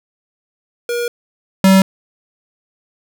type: tone pair in turn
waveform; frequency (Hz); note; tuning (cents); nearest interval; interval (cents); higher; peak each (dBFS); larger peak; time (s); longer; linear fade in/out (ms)
square; 477.3 / 191.51; A#4 / G3; +41 / -40; octave + major third; 1581; first; -18 / -7; second; 0.89-1.08 / 1.64-1.82; first; 2
effects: none